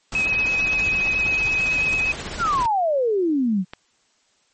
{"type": "noise with tremolo", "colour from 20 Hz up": "pink", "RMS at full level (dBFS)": -29, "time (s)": [0.12, 2.66], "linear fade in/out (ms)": 2, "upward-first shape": "triangle", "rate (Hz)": 15, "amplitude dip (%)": 45}
{"type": "tone with vibrato", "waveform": "sine", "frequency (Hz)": 2544, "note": "D#7", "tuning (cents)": 38, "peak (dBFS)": -18, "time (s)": [0.15, 2.12], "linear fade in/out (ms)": 2, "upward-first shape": "sine", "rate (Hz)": 9, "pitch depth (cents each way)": 16}
{"type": "exponential sweep", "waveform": "sine", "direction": "down", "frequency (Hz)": [1480, 176.1], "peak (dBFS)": -17, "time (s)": [2.38, 3.65], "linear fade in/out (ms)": 50}
{"type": "click", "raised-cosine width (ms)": 0.3, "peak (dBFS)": -17, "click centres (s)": 3.735}
{"effects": ["white hiss -63 dBFS RMS until 4.53 s", "MP3 32 kbps"]}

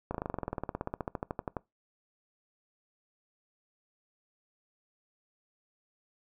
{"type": "slowing click train", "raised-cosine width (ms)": 1, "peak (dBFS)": -19, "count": 26, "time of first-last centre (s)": [0.11, 1.568], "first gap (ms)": 35, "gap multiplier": 1.04, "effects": ["noise-tail reverb RT60 0.2 s tail -22 dB re dry"]}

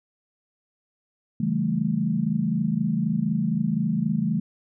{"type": "chord", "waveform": "sine", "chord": "A dominant seventh", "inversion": "first", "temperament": "equal", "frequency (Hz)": [138.59, 164.81, 196, 220], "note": ["C#3", "E3", "G3", "A3"], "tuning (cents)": [0, 0, 0, 0], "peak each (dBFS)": [-31, -26, -27, -25], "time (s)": [1.4, 4.4], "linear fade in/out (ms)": 5, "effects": []}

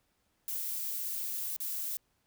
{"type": "noise with dropouts", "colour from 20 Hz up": "violet", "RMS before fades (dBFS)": -36, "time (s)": [0.48, 1.97], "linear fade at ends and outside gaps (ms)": 0, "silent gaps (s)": [1.564, 1.603], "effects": ["pink hiss -75 dBFS RMS until 2.26 s"]}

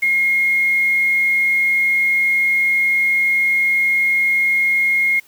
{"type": "tone with quantisation", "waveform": "sine", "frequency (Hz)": 2146, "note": "C7", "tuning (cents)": 43, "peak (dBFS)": -13, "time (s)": [0.02, 5.2], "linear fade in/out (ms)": 10, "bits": 6, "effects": ["white hiss -51 dBFS RMS until 5.27 s"]}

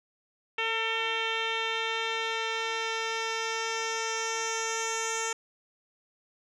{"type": "tone with low-pass filter sweep", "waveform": "10% pulse", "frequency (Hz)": 450.3, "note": "A4", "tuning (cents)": 40, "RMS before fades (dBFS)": -31, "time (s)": [0.58, 5.33], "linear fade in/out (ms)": 5, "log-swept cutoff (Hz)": [3000, 7000], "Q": 3.3, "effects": []}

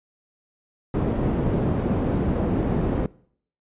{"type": "low-pass noise", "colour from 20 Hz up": "white", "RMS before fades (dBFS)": -23, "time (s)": [0.94, 3.06], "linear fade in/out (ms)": 2, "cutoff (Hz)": 320, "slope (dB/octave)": 12, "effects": ["noise-tail reverb RT60 0.6 s tail -22 dB re dry", "resampled to 8000 Hz"]}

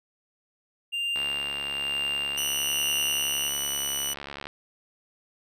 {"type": "tone with tremolo", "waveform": "triangle", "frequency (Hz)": 2794, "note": "F7", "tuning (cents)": 0, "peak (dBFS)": -24, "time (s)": [0.92, 3.5], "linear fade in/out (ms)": 20, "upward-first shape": "sine", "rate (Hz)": 1.1, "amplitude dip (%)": 40}
{"type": "click train", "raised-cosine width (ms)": 0.3, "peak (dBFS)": -20, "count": 235, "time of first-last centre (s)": [1.16, 4.47], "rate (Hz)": 70.7}
{"type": "tone", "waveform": "15% pulse", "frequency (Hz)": 2960, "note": "F#7", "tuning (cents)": 0, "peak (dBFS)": -20, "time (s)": [2.37, 4.14], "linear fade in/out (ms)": 10}
{"effects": []}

